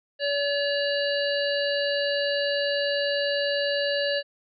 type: harmonic tone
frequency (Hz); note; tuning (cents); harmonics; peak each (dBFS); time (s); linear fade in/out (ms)
570; C#5; +48; 1 / 3 / 5 / 7 / 8; -25 / -30 / -32 / -33 / -34; 0.19-4.23; 50
effects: none